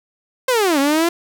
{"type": "linear two-way sweep", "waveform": "sawtooth", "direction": "down then up", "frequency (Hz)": [531, 270, 346.6], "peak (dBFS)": -10, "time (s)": [0.48, 1.09], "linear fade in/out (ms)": 5, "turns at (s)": 0.79, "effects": []}